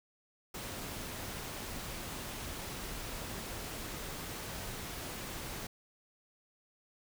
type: noise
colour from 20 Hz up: pink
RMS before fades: -42 dBFS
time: 0.54-5.67 s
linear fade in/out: 5 ms
effects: none